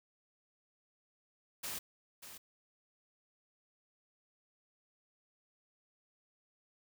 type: noise with echo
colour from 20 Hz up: white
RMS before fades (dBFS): -41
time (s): 1.63-1.79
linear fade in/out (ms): 10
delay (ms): 590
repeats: 1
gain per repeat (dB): -10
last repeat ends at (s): 2.38
effects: none